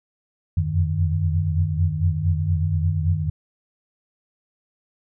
sine tone cluster, 85.5 / 89.5 / 94.2 / 153.1 Hz, F2 / F2 / F#2 / D#3, -36 / +43 / +32 / -28 cents, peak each -24 dBFS, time 0.57-3.3 s, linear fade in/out 5 ms, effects none

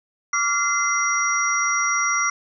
sine tone cluster, 1156 / 1383 / 2062 / 5740 Hz, D6 / F6 / C7 / F8, -28 / -17 / -26 / +47 cents, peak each -24 dBFS, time 0.33-2.3 s, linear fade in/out 5 ms, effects none

